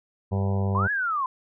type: harmonic tone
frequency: 98 Hz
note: G2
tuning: in tune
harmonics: 1 / 2 / 4 / 5 / 6 / 7 / 8 / 9 / 10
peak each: -23 / -29 / -35 / -37 / -39 / -40 / -41 / -42 / -43 dBFS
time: 0.31-0.88 s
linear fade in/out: 20 ms
type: linear two-way sweep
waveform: sine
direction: up then down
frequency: 957 to 1710 to 1005 Hz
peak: -23 dBFS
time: 0.75-1.26 s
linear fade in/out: 2 ms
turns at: 0.91 s
effects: none